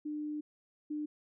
sine tone pair in turn, 300 / 300 Hz, D4 / D4, +37 / +37 cents, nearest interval unison, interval 0 cents, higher neither, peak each -35 / -34 dBFS, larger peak second, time 0.05-0.41 / 0.9-1.06 s, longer first, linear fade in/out 10 ms, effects none

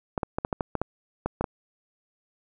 clicks, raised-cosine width 1 ms, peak -12 dBFS, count 11, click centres 0.178 / 0.232 / 0.385 / 0.449 / 0.528 / 0.608 / 0.753 / 0.816 / 1.26 / 1.41 / 1.442 s, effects none

